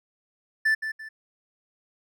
triangle tone with echo, 1760 Hz, A6, in tune, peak -17 dBFS, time 0.65-0.75 s, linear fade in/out 10 ms, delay 170 ms, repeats 2, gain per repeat -9 dB, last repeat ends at 1.09 s, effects none

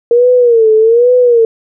sine tone with vibrato, 466.2 Hz, A#4, in tune, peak -4 dBFS, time 0.11-1.45 s, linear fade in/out 2 ms, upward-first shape sine, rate 1.2 Hz, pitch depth 120 cents each way, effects none

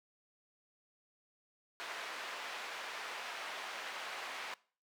white band-pass noise, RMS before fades -44 dBFS, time 1.8-4.54 s, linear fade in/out 0 ms, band 610 to 2400 Hz, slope 12 dB/octave, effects noise-tail reverb RT60 0.4 s tail -21 dB re dry

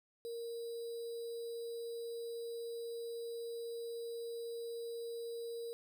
sine tone with sample-and-hold, 466.2 Hz, A#4, in tune, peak -40 dBFS, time 0.25-5.73 s, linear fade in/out 0 ms, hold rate 4410 Hz, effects none

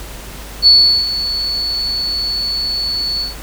sine tone with ADSR envelope, 4435 Hz, C#8, in tune, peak -3 dBFS, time 0.62-3.35 s, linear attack 47 ms, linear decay 390 ms, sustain -13 dB, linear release 140 ms, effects added 50 Hz sine -31 dBFS peak until 3.42 s + pink hiss -33 dBFS RMS until 3.42 s

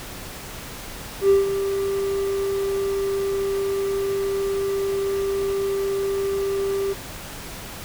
triangle tone with ADSR envelope, 393.4 Hz, G4, 6 cents sharp, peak -8 dBFS, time 1.21-6.94 s, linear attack 90 ms, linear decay 150 ms, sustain -11 dB, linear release 18 ms, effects tanh soft clip ceiling -7 dBFS + pink hiss -36 dBFS RMS until 7.84 s

